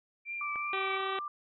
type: tone with vibrato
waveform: sine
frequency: 2349 Hz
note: D7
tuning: in tune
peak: -35 dBFS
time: 0.25-1 s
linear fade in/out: 50 ms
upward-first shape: triangle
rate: 2.6 Hz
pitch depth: 32 cents each way
type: tone with pitch glide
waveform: sine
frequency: 1174.7 to 1185.6 Hz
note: D6 to D6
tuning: 0 to +16 cents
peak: -35 dBFS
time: 0.41-1.28 s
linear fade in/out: 2 ms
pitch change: +16 cents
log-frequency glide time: 0.53-0.87 s
type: clicks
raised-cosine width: 0.5 ms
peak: -30 / -40 dBFS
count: 2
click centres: 0.558 / 1.007 s
type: harmonic tone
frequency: 384.5 Hz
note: G4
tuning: 33 cents flat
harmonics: 1 / 2 / 3 / 4 / 5 / 6 / 7 / 8 / 9 / 10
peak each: -37 / -40 / -42 / -43 / -44 / -45 / -45 / -46 / -47 / -47 dBFS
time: 0.73-1.19 s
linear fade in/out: 2 ms
effects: none